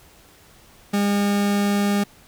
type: tone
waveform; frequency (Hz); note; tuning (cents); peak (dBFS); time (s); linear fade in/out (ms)
40% pulse; 202.7; G#3; -42; -17; 0.93-2.04; 10
effects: pink hiss -51 dBFS RMS until 2.27 s